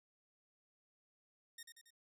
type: tone with echo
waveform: 10% pulse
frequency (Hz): 1847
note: A#6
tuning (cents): -16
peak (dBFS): -40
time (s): 1.58-1.63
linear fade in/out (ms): 5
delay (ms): 92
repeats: 3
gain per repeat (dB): -5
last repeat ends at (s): 1.906
effects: none

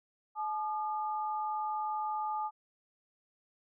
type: tone pair together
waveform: sine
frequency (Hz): 857 / 1212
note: A5 / D#6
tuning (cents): -46 / -46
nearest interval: tritone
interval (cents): 600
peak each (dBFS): -33 / -38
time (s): 0.35-2.51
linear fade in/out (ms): 50
effects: none

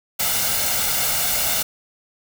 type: noise with comb filter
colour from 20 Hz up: white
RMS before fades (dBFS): -21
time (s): 0.19-1.63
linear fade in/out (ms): 10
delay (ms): 1.4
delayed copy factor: +0.6
effects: none

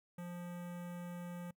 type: tone with notch filter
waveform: square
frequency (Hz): 175.3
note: F3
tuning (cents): +7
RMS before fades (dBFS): -45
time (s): 0.18-1.51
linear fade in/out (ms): 5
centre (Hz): 4500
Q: 0.78
effects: noise-tail reverb RT60 0.1 s tail -24 dB re dry

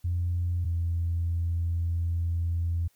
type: tone pair in turn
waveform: sine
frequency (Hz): 87.31 / 84.78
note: F2 / E2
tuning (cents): 0 / +49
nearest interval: minor second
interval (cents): 51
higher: first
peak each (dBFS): -24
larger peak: neither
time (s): 0.04-0.65 / 0.65-2.88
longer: second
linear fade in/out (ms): 10
effects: tanh soft clip ceiling -20 dBFS + white hiss -67 dBFS RMS until 2.95 s

